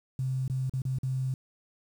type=tone with dropouts; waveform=sine; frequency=130.81 Hz; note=C3; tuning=in tune; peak=-27 dBFS; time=0.19-1.34 s; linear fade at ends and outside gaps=2 ms; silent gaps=0.479-0.498 / 0.696-0.736 / 0.819-0.852 / 0.986-1.032 s; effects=9-bit